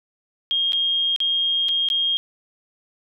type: tone with dropouts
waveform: sine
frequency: 3236 Hz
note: G#7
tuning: 46 cents flat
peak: -18 dBFS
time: 0.51-2.17 s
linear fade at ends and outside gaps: 0 ms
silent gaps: 0.722-0.732 / 1.162-1.203 / 1.685-1.69 / 1.887-1.901 s
effects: none